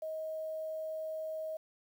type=tone with quantisation; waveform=sine; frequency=631 Hz; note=D#5; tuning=24 cents sharp; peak=-36 dBFS; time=0.02-1.57 s; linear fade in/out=5 ms; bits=10; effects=none